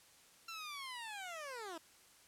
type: linear sweep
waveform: 15% pulse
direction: down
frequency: 1365 to 311.1 Hz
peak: -38 dBFS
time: 0.48-1.78 s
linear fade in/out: 5 ms
effects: white hiss -64 dBFS RMS until 2.27 s + low-pass 11000 Hz 12 dB/octave